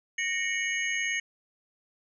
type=tone cluster; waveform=sine; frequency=1856 / 2206 / 2304 / 2935 / 6480 Hz; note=A#6 / C#7 / D7 / F#7 / G#8; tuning=-8 / -9 / -34 / -15 / -43 cents; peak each=-31 / -31 / -39 / -36 / -37 dBFS; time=0.18-1.2 s; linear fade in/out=5 ms; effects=none